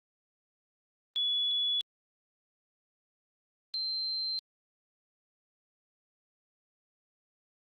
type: tone pair in turn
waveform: sine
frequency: 3408 / 4125 Hz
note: G#7 / C8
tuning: +44 / -25 cents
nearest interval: minor third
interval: 331 cents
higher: second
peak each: -27 / -31 dBFS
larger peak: first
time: 1.16-1.81 / 3.74-4.39 s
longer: neither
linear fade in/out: 0 ms
effects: Opus 24 kbps